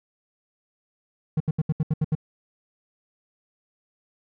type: tone bursts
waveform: triangle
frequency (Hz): 155.2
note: D#3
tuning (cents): -4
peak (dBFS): -17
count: 8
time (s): 1.37-2.152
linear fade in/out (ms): 5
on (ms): 33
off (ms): 74
effects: none